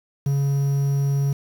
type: tone with quantisation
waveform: triangle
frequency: 139.7 Hz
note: C#3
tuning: 14 cents sharp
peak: -16 dBFS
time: 0.26-1.33 s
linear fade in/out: 5 ms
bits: 7
effects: none